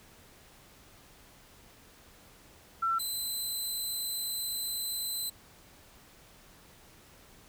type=tone pair in turn; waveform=sine / 15% pulse; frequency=1345 / 4038 Hz; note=E6 / B7; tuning=+34 / +38 cents; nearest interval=octave + perfect fifth; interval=1904 cents; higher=second; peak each=-26 dBFS; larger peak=neither; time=2.82-2.99 / 2.99-5.3 s; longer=second; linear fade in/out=10 ms; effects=pink hiss -57 dBFS RMS until 7.48 s